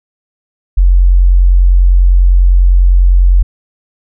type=tone; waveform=sine; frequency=45 Hz; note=F#1; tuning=47 cents flat; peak=-3 dBFS; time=0.77-3.43 s; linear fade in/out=10 ms; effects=none